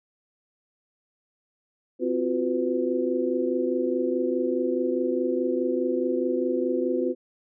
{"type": "tone cluster", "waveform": "sine", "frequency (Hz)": [257.8, 344.1, 368.9, 503], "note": ["C4", "F4", "F#4", "B4"], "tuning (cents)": [-26, -26, -5, 32], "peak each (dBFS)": -28, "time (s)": [1.99, 7.15], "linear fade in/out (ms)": 50, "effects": []}